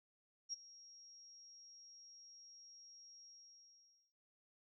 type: tone with ADSR envelope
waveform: sine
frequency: 5600 Hz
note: F8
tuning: 4 cents sharp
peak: -38 dBFS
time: 0.49-4.13 s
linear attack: 40 ms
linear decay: 18 ms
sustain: -19 dB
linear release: 870 ms
effects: none